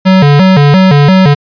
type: tone with vibrato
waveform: square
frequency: 164.81 Hz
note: E3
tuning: in tune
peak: -3 dBFS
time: 0.05-1.35 s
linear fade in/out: 20 ms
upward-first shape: square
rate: 2.9 Hz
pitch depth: 230 cents each way
effects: resampled to 11025 Hz